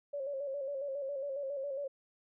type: tone with vibrato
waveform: sine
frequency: 554.4 Hz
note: C#5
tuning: in tune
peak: -35 dBFS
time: 0.13-1.88 s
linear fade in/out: 10 ms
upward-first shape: square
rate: 7.3 Hz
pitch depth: 56 cents each way
effects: none